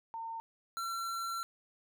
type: tone pair in turn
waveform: sine / square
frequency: 909 / 1356.5 Hz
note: A#5 / E6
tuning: -44 / +49 cents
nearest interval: perfect fifth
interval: 693 cents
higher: second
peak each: -38 / -36 dBFS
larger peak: second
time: 0.14-0.4 / 0.77-1.43 s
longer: second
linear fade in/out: 0 ms
effects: none